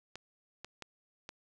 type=clicks; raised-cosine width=0.2 ms; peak=-26 dBFS; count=4; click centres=0.156 / 0.646 / 0.823 / 1.291 s; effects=none